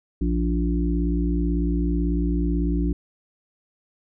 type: harmonic tone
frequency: 58.1 Hz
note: A#1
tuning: 5 cents flat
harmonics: 1 / 3 / 5 / 6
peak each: -22 / -26 / -26 / -32 dBFS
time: 0.21-2.93 s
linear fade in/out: 5 ms
effects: none